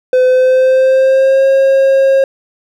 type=tone with pitch glide; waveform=triangle; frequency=509 to 539.3 Hz; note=C5 to C#5; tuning=-48 to -48 cents; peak=-4 dBFS; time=0.13-2.24 s; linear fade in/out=2 ms; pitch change=+100 cents; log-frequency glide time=0.25-1.46 s; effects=none